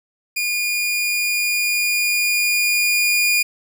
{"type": "tone with level ramp", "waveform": "sawtooth", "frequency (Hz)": 2431, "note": "D#7", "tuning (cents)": -41, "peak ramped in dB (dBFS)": [-16, -11], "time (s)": [0.36, 3.43], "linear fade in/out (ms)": 10, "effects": []}